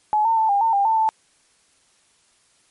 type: tone with pitch steps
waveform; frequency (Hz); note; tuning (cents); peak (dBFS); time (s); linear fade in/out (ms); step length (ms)
sine; 850 / 906 / 883 / 804 / 904 / 799 / 891 / 881; G#5 / A#5 / A5 / G5 / A5 / G5 / A5 / A5; +40 / -50 / +6 / +44 / +47 / +33 / +22 / +2; -15; 0.13-1.09; 0; 120
effects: white hiss -60 dBFS RMS until 2.7 s + MP3 48 kbps